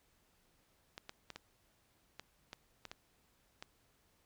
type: clicks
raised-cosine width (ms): 0.2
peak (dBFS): -28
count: 9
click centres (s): 0.979 / 1.094 / 1.303 / 1.36 / 2.196 / 2.531 / 2.853 / 2.915 / 3.625
effects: pink hiss -73 dBFS RMS until 4.25 s